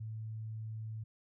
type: tone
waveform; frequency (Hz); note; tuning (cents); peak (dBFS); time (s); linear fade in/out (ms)
sine; 110; A2; 0; -39; 0-1.04; 10
effects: none